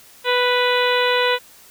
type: harmonic tone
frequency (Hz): 493.9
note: B4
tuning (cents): 0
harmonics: 1 / 2 / 3 / 4 / 5 / 6 / 7 / 8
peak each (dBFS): -19 / -22 / -24 / -25 / -26 / -27 / -27 / -28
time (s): 0.24-1.39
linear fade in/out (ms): 50
effects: white hiss -47 dBFS RMS until 1.7 s